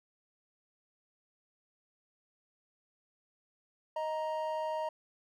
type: tone pair together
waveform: triangle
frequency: 625 / 936.4 Hz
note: D#5 / A#5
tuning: +8 / +8 cents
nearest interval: perfect fifth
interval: 700 cents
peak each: -33 / -34 dBFS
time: 3.96-4.89 s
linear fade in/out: 5 ms
effects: none